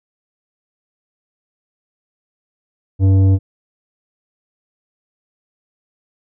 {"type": "tone with tanh clipping", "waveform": "triangle", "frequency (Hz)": 96.1, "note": "G2", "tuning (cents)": -34, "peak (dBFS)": -10, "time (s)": [2.99, 3.39], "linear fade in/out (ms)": 50, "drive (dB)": 14, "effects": []}